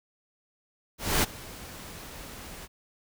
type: noise with ADSR envelope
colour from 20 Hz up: pink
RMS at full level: -22 dBFS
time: 0.98-2.68 s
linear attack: 250 ms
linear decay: 21 ms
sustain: -21 dB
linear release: 37 ms
effects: none